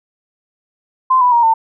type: tone with pitch steps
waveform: sine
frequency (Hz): 1035 / 988.3 / 943.6 / 901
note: C6 / B5 / A#5 / A5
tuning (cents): -19 / +1 / +21 / +41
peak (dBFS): -8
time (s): 1.1-1.54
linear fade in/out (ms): 10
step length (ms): 110
effects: none